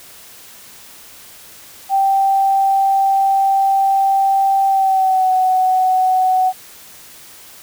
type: tone with pitch glide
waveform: sine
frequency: 781 to 746.2 Hz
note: G5 to F#5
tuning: -7 to +14 cents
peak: -11 dBFS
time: 1.89-6.53 s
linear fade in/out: 50 ms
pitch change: -79 cents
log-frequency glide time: 4.67-5.31 s
effects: white hiss -40 dBFS RMS until 7.62 s